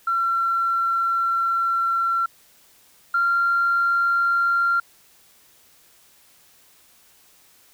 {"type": "tone pair in turn", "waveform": "sine", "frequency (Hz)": [1359, 1383.6], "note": ["F6", "F6"], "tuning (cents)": [-48, -17], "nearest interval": "unison", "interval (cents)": 31, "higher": "second", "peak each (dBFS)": [-18, -16], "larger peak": "second", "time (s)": [[0.07, 2.26], [3.14, 4.8]], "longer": "first", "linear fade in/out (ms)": 5, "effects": ["tanh soft clip ceiling -12 dBFS", "white hiss -55 dBFS RMS until 7.73 s"]}